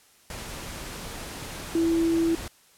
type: tone in noise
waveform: sine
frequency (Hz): 331.1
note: E4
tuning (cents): +8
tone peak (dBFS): -20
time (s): 1.75-2.35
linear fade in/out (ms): 2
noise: pink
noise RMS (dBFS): -37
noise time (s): 0.3-2.48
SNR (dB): +14
effects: white hiss -58 dBFS RMS until 2.77 s + low-pass 12000 Hz 12 dB/octave